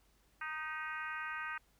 harmonic tone with a mistuned harmonic, 310 Hz, D#4, 6 cents flat, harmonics 3 / 4 / 5 / 6 / 7 / 8 / 9, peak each -49 / -44 / -42 / -46 / -52 / -49 / -57 dBFS, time 0.41-1.58 s, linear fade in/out 5 ms, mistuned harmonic 6, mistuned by +36 cents, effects added 50 Hz sine -70 dBFS peak until 1.79 s + pink hiss -72 dBFS RMS until 1.79 s

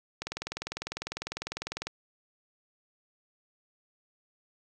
click train, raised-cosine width 0.2 ms, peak -16 dBFS, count 34, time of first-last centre 0.22-1.87 s, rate 20 Hz, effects none

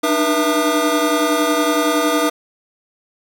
square tone cluster, 295.6 / 306.4 / 482.1 / 659 / 1216 Hz, D4 / D#4 / B4 / E5 / D#6, +11 / -27 / -42 / -1 / -40 cents, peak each -22 dBFS, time 0.03-2.3 s, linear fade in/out 10 ms, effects none

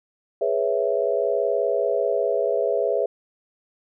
sine chord, C# minor seventh, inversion second, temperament equal, 415.3 / 493.9 / 554.4 / 659.3 Hz, G#4 / B4 / C#5 / E5, 0 / 0 / 0 / 0 cents, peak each -25 dBFS, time 0.41-3.06 s, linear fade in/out 5 ms, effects none

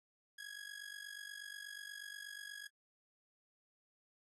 sawtooth tone with amplitude modulation, 1661.2 Hz, G#6, in tune, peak -40 dBFS, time 0.38-2.68 s, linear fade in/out 10 ms, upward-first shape sine, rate 48.3 Hz, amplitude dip 80%, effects AAC 32 kbps

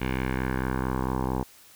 10% pulse tone with low-pass filter sweep, 64.5 Hz, C2, 24 cents flat, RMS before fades -28 dBFS, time 0-1.44 s, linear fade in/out 20 ms, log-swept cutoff 2600 to 810 Hz, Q 2.2, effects white hiss -53 dBFS RMS until 1.75 s

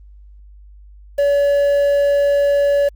triangle tone with quantisation, 569 Hz, C#5, 45 cents sharp, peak -10 dBFS, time 1.18-2.89 s, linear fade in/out 10 ms, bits 6, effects added 50 Hz sine -39 dBFS peak until 2.95 s + Opus 32 kbps

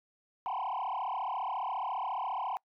sine tone with frequency modulation, 881 Hz, A5, 2 cents sharp, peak -30 dBFS, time 0.46-2.57 s, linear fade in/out 0 ms, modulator 34.5 Hz, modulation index 4.4, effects noise-tail reverb RT60 0.1 s tail -26 dB re dry + tanh soft clip ceiling -30 dBFS

